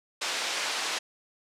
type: band-pass noise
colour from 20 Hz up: white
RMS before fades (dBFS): -31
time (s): 0.21-0.99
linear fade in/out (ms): 10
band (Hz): 470 to 5000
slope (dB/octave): 12
effects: low-pass 10000 Hz 12 dB/octave